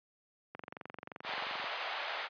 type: click train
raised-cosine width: 0.5 ms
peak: -28 dBFS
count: 26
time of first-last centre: 0.55-1.642 s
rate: 22.9 Hz
type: band-pass noise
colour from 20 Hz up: pink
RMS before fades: -39 dBFS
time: 1.23-2.29 s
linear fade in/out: 50 ms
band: 640 to 3900 Hz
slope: 24 dB/octave
effects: high-pass 150 Hz 12 dB/octave + resampled to 11025 Hz